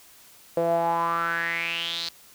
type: tone with band-pass filter sweep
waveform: sawtooth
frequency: 168 Hz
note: E3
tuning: 33 cents sharp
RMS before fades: -26 dBFS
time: 0.57-2.09 s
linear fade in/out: 2 ms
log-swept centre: 540 to 4400 Hz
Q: 6.5
effects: white hiss -52 dBFS RMS until 2.34 s

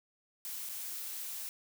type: noise with dropouts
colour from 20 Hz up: blue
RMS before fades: -41 dBFS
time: 0.45-1.49 s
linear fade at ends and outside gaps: 0 ms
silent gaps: 0.69-0.694 s
effects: none

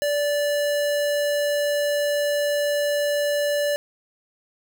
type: tone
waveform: square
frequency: 582 Hz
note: D5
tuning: 16 cents flat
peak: -21 dBFS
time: 0.02-3.76 s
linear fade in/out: 0 ms
effects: none

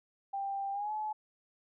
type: tone with pitch glide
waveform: sine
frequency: 790 to 856.5 Hz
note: G5 to A5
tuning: +13 to -47 cents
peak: -33 dBFS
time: 0.33-1.13 s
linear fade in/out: 10 ms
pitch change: +140 cents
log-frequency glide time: 0.72-0.92 s
effects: none

